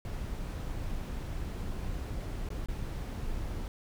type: noise with dropouts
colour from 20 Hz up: brown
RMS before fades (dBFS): -36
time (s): 0.05-3.68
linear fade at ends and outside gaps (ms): 1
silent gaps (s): 2.489-2.503 / 2.66-2.685
effects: none